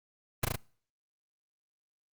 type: noise with echo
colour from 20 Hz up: pink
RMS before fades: -26 dBFS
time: 0.43-0.45 s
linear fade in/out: 5 ms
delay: 36 ms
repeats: 3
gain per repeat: -2 dB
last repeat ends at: 0.558 s
effects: noise-tail reverb RT60 0.5 s tail -25 dB re dry + Opus 32 kbps